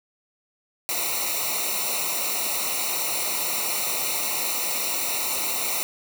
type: noise with comb filter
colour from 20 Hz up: white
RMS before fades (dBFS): -26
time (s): 0.89-5.83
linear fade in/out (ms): 0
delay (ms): 0.61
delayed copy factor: -0.95
effects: none